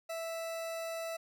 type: tone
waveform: 40% pulse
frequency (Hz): 659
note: E5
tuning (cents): -1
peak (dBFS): -36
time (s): 0.09-1.17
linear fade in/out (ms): 10
effects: none